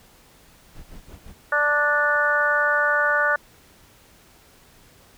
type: noise with tremolo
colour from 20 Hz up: brown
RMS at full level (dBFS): -38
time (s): 0.73-1.35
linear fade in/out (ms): 50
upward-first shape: sine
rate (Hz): 5.7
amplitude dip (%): 100
type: harmonic tone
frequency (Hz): 293.7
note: D4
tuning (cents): 0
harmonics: 2 / 3 / 4 / 5 / 6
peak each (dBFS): -25 / -30 / -25 / -20 / -25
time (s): 1.52-3.36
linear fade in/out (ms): 5
effects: pink hiss -53 dBFS RMS until 5.17 s